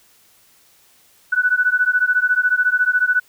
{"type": "beating tone pair", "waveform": "sine", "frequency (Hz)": [1480, 1494], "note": ["F#6", "F#6"], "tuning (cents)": [0, 16], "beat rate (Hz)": 14, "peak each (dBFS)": -17, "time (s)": [1.32, 3.2], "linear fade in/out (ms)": 10, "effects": ["white hiss -54 dBFS RMS until 3.28 s"]}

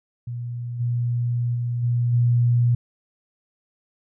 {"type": "tone with level steps", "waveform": "sine", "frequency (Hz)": 120.3, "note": "B2", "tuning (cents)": -45, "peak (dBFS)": [-27, -20, -22, -18, -15], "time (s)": [0.27, 2.75], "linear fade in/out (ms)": 5, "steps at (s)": [0.79, 1.54, 1.82, 2.12], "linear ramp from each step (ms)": 20, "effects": []}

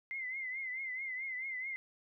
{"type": "tone with vibrato", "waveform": "sine", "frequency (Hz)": 2074, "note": "C7", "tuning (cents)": -16, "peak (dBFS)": -37, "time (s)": [0.11, 1.76], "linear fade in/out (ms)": 0, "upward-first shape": "triangle", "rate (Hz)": 4.6, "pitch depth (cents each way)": 85, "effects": []}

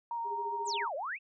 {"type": "tone with vibrato", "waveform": "sine", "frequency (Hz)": 932.3, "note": "A#5", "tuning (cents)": 0, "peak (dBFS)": -33, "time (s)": [0.11, 0.88], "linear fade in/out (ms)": 2, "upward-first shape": "sine", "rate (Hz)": 7.5, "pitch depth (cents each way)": 17}
{"type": "tone with tremolo", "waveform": "sine", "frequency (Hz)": 407.1, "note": "G#4", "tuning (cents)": -35, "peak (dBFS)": -37, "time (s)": [0.24, 0.87], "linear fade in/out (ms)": 50, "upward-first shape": "sine", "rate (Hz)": 14, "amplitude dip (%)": 80}
{"type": "exponential two-way sweep", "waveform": "sine", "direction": "down then up", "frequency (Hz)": [8920, 523.3, 2772], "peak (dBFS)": -34, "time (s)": [0.65, 1.19], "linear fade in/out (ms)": 50, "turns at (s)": 0.95}
{"effects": []}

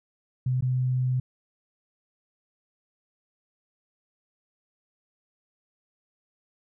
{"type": "tone with dropouts", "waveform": "sine", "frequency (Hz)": 127.5, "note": "C3", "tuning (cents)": -44, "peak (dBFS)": -22, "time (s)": [0.46, 1.2], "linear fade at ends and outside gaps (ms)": 5, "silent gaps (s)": [0.609, 0.623], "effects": []}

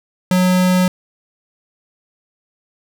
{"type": "tone", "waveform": "square", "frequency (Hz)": 182.9, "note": "F#3", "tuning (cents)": -20, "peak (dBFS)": -12, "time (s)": [0.31, 0.88], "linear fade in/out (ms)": 2, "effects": []}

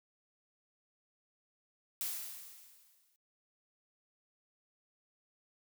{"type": "noise with exponential decay", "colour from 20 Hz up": "blue", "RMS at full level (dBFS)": -36, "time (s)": [2.01, 3.16], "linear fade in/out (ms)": 0, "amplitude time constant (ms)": 250, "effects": ["noise-tail reverb RT60 0.1 s tail -24 dB re dry"]}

